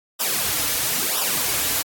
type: noise with flanger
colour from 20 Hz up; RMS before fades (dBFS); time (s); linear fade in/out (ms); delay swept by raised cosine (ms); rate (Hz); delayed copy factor
white; -22; 0.19-1.83; 20; 0.45 to 5.55; 1; -0.85
effects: AAC 64 kbps